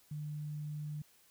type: tone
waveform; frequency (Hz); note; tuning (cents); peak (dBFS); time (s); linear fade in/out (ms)
sine; 150; D3; +37; -38; 0.11-1.02; 5
effects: white hiss -66 dBFS RMS until 1.3 s